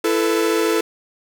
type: chord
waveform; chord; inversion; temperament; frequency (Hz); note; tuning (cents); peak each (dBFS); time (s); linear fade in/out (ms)
45% pulse; E suspended fourth; none; equal with one note detuned; 333.8 / 440 / 493.9; E4 / A4 / B4; +22 / 0 / 0; -20 / -19 / -25; 0.04-0.81; 5
effects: none